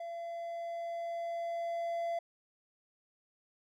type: tone with level ramp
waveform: triangle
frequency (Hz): 679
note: F5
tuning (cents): -49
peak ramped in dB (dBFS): -37 to -30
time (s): 0-2.19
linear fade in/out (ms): 5
effects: none